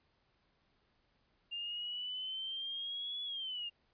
sine exponential two-way sweep, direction up then down, 2794 to 3413 to 2794 Hz, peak -38 dBFS, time 1.51-3.7 s, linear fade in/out 20 ms, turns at 3.23 s, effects pink hiss -75 dBFS RMS until 3.93 s + resampled to 11025 Hz

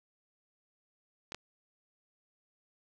clicks, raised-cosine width 0.2 ms, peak -22 dBFS, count 2, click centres 1.321 / 1.346 s, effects none

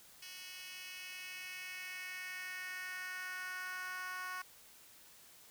10% pulse tone with high-pass filter sweep, 367.7 Hz, F#4, 11 cents flat, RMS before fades -45 dBFS, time 0.22-4.42 s, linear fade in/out 5 ms, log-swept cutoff 3300 to 1200 Hz, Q 2.6, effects white hiss -60 dBFS RMS until 5.5 s

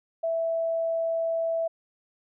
sine tone, 659.3 Hz, E5, in tune, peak -24 dBFS, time 0.23-1.68 s, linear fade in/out 10 ms, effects none

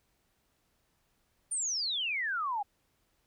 sine exponential sweep, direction down, 9340 to 784 Hz, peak -30 dBFS, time 1.51-2.63 s, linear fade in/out 10 ms, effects pink hiss -74 dBFS RMS until 3.26 s

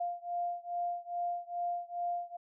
sine beating tone pair, 698.5 / 700.9 Hz, F5 / F5, 0 / +6 cents, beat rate 2.4 Hz, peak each -36 / -37 dBFS, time 0-2.37 s, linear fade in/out 10 ms, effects none

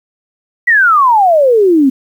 sine exponential sweep, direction down, 1975.5 to 255.7 Hz, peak -5 dBFS, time 0.67-1.9 s, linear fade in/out 10 ms, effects 7-bit

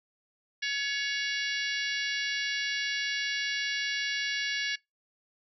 harmonic tone with a mistuned harmonic, 565 Hz, C#5, 33 cents sharp, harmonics 3 / 4 / 5 / 6 / 7 / 8 / 9 / 10, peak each -33 / -35 / -37 / -39 / -40 / -41 / -42 / -43 dBFS, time 0.62-4.76 s, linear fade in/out 10 ms, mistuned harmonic 4, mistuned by -33 cents, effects noise-tail reverb RT60 0.2 s tail -25 dB re dry

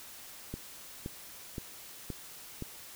click train, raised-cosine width 3 ms, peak -24 dBFS, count 5, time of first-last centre 0.54-2.623 s, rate 1.92 Hz, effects white hiss -49 dBFS RMS until 2.95 s

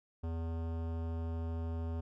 sine tone with hard clipping, 82.41 Hz, E2, in tune, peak -37 dBFS, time 0.23-2.01 s, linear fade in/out 10 ms, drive 18 dB, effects none

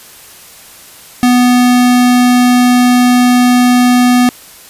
square tone, 247 Hz, B3, in tune, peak -6 dBFS, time 1.23-4.29 s, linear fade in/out 0 ms, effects white hiss -36 dBFS RMS until 4.69 s + resampled to 32000 Hz

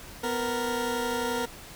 20% pulse tone pair together, 248.8 / 466.2 Hz, B3 / A#4, +13 / 0 cents, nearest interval major seventh, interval 1087 cents, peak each -27 / -24 dBFS, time 0.23-1.46 s, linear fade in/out 10 ms, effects pink hiss -45 dBFS RMS until 1.75 s

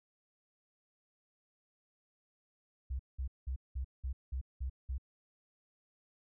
sine tone bursts, 65.1 Hz, C2, 8 cents flat, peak -34 dBFS, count 8, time 2.9-4.982 s, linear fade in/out 10 ms, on 94 ms, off 190 ms, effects none

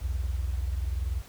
sine tone pair together, 61.73 / 82.4 Hz, B1 / E2, 0 / 0 cents, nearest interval perfect fourth, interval 500 cents, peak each -28 / -33 dBFS, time 0.01-1.22 s, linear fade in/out 20 ms, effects pink hiss -51 dBFS RMS until 1.28 s

